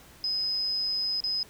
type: tone with dropouts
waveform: sine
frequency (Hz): 5050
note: D#8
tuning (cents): +25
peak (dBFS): -26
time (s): 0.24-1.43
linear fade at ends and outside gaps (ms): 1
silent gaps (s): 1.204-1.239
effects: pink hiss -53 dBFS RMS until 1.49 s